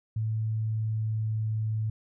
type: tone with pitch glide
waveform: sine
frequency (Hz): 110 to 109.3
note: A2 to A2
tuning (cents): 0 to -11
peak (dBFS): -26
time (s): 0.16-1.9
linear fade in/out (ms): 5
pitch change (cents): -11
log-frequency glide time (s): 0.45-1.46
effects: none